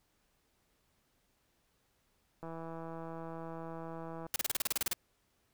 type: click train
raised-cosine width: 1 ms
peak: -31 dBFS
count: 302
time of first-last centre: 2.43-4.265 s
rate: 164 Hz
type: noise bursts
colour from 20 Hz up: white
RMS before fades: -32 dBFS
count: 12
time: 4.34-4.932 s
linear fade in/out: 2 ms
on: 20 ms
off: 32 ms
effects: pink hiss -75 dBFS RMS until 5.53 s